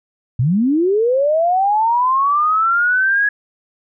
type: linear sweep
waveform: sine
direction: up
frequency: 110 to 1680 Hz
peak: -12 dBFS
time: 0.39-3.29 s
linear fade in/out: 5 ms
effects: none